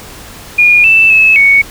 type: tone with pitch steps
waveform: sine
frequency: 2433 / 2650 / 2597 / 2225 Hz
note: D#7 / E7 / E7 / C#7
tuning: -39 / +9 / -26 / +6 cents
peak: -3 dBFS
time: 0.58-1.62 s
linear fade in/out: 10 ms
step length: 260 ms
effects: pink hiss -31 dBFS RMS until 1.7 s